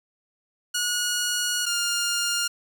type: tone pair in turn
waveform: 10% pulse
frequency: 1449 / 1407.7 Hz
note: F#6 / F6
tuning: -37 / +13 cents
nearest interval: minor second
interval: 50 cents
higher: first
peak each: -15 dBFS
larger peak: neither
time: 0.74-1.66 / 1.66-2.48 s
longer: first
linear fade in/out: 10 ms
effects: none